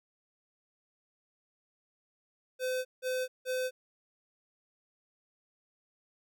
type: tone bursts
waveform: square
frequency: 511 Hz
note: C5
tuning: 41 cents flat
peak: -31 dBFS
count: 3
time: 2.59-3.71 s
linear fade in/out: 50 ms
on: 260 ms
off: 170 ms
effects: none